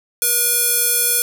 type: tone with band-pass filter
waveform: square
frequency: 481.7 Hz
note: B4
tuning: 43 cents flat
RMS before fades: -17 dBFS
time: 0.22-1.22 s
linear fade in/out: 0 ms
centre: 12000 Hz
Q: 2.2
effects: none